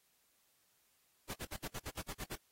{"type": "noise bursts", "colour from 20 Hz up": "pink", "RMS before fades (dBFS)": -43, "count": 10, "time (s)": [1.29, 2.358], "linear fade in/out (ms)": 10, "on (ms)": 51, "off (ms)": 62, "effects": ["white hiss -74 dBFS RMS until 2.51 s", "AAC 48 kbps"]}